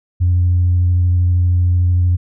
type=tone with vibrato; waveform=sine; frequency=88.8 Hz; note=F2; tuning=29 cents sharp; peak=-9 dBFS; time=0.2-2.17 s; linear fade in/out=20 ms; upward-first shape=sine; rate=13 Hz; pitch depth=13 cents each way; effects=tanh soft clip ceiling -7 dBFS